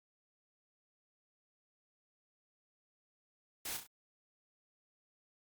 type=noise with echo; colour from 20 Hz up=white; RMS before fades=-41 dBFS; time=3.65-3.77 s; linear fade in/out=5 ms; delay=33 ms; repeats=3; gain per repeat=-6 dB; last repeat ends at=3.869 s; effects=Opus 48 kbps